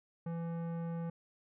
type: tone with tanh clipping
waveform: sine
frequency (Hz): 167.6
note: E3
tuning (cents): +29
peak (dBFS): -38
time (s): 0.26-1.1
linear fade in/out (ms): 5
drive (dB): 15
effects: none